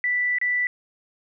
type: tone with dropouts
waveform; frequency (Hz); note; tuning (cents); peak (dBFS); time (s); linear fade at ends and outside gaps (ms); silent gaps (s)
sine; 1974; B6; -1; -20; 0.04-0.67; 1; 0.385-0.414
effects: none